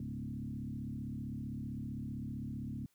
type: tone with frequency modulation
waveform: sine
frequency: 174.61 Hz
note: F3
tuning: in tune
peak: -38 dBFS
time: 0-2.86 s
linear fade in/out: 2 ms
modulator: 35.5 Hz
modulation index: 2.6
effects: white hiss -75 dBFS RMS until 2.94 s